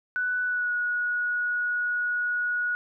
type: tone with pitch glide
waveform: sine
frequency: 1488 to 1457.4 Hz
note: F#6 to F#6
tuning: +9 to -27 cents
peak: -24 dBFS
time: 0.16-2.75 s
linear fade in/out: 0 ms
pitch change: -36 cents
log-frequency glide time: 0.44-0.72 s
effects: none